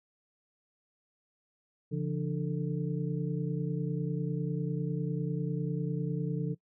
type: tone cluster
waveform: sine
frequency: 139.6 / 169.6 / 297.9 / 444.4 Hz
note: C#3 / E3 / D4 / A4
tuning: +13 / +50 / +25 / +17 cents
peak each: -33 / -33 / -40 / -39 dBFS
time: 1.91-6.55 s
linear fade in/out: 20 ms
effects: noise-tail reverb RT60 0.1 s tail -21 dB re dry